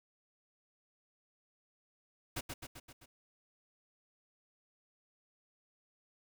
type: noise with echo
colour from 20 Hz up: pink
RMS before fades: -38 dBFS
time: 2.36-2.41 s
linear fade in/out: 10 ms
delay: 130 ms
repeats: 5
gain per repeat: -4 dB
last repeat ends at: 3.06 s
effects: none